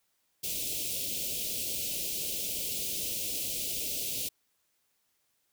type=band-stop noise; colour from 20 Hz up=white; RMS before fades=-34 dBFS; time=0.43-4.29 s; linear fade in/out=10 ms; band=620 to 2500 Hz; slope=48 dB/octave; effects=white hiss -75 dBFS RMS until 5.52 s